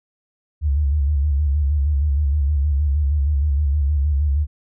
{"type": "tone with vibrato", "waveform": "sine", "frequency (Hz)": 72.1, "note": "D2", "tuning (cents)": -31, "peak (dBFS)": -15, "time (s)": [0.61, 4.47], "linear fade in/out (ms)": 50, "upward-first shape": "square", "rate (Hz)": 6.4, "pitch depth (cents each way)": 76, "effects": []}